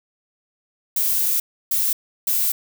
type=noise bursts at uneven times; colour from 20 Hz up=violet; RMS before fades=-20 dBFS; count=3; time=0.96-1.4 / 1.71-1.93 / 2.27-2.52 s; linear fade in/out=5 ms; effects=none